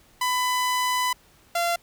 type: tone pair in turn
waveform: sawtooth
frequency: 1000 / 687.7 Hz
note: B5 / F5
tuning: +21 / -27 cents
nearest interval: tritone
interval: 648 cents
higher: first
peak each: -18 dBFS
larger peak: neither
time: 0.21-1.13 / 1.55-1.76 s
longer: first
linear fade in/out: 5 ms
effects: pink hiss -57 dBFS RMS until 1.82 s